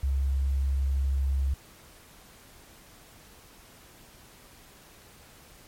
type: tone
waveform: sine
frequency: 67.9 Hz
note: C#2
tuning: 35 cents flat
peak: -23 dBFS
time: 0.03-1.54 s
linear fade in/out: 5 ms
effects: pink hiss -53 dBFS RMS until 5.67 s + MP3 64 kbps